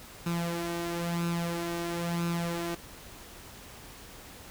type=tone with flanger; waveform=sawtooth; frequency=170.6 Hz; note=F3; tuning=40 cents flat; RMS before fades=-32 dBFS; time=0.26-2.75 s; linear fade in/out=5 ms; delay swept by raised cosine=0.76 to 3.26 ms; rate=1 Hz; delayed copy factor=+0.6; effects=pink hiss -48 dBFS RMS until 4.5 s